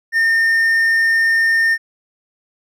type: tone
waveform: triangle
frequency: 1818 Hz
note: A#6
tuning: 44 cents flat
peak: -10 dBFS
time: 0.12-1.78 s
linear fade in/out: 50 ms
effects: none